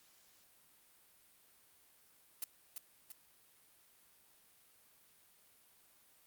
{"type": "noise with echo", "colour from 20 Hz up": "blue", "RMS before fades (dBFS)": -39, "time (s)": [2.42, 2.44], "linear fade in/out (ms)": 2, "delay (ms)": 340, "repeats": 2, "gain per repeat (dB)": -5, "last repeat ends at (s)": 3.12, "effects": ["white hiss -67 dBFS RMS until 6.26 s", "Opus 48 kbps"]}